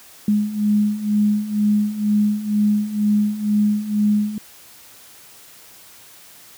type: beating tone pair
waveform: sine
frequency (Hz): 207.6 / 209.7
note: G#3 / G#3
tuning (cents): 0 / +17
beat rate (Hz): 2.1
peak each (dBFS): -21 / -17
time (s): 0.28-4.38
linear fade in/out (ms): 2
effects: white hiss -45 dBFS RMS until 6.57 s + high-pass 60 Hz 12 dB/octave